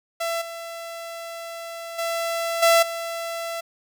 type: tone with level steps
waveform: sawtooth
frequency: 670 Hz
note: E5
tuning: 28 cents sharp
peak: -20 / -29 / -20 / -10 / -24 dBFS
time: 0.2-3.61 s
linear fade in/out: 10 ms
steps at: 0.41 / 1.98 / 2.62 / 2.82 s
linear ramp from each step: 10 ms
effects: none